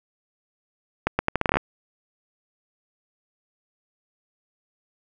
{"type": "accelerating click train", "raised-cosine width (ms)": 0.5, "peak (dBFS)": -5, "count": 11, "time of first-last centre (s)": [1.07, 1.57], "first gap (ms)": 120, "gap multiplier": 0.78, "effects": []}